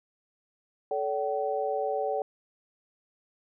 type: tone cluster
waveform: sine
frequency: 435.9 / 572 / 764 Hz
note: A4 / D5 / G5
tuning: -16 / -46 / -45 cents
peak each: -31 dBFS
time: 0.91-2.22 s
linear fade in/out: 2 ms
effects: none